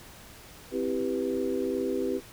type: chord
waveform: sine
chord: C major seventh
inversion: none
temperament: equal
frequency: 261.6 / 329.6 / 392 / 493.9 Hz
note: C4 / E4 / G4 / B4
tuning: 0 / 0 / 0 / 0 cents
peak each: -32 / -34 / -30 / -33 dBFS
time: 0.71-2.21 s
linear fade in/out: 50 ms
effects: pink hiss -49 dBFS RMS until 2.32 s